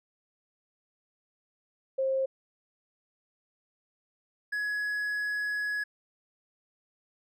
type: tone pair in turn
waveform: sine / triangle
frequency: 532 / 1681.2 Hz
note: C5 / G#6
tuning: +29 / +21 cents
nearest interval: octave + minor sixth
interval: 1992 cents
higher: second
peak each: -25 / -27 dBFS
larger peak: first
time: 1.98-2.26 / 4.52-5.84 s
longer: second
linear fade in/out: 10 ms
effects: none